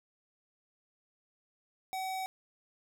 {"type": "tone", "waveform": "square", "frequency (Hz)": 757, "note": "F#5", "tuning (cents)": 39, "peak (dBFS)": -35, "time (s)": [1.93, 2.26], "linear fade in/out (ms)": 0, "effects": []}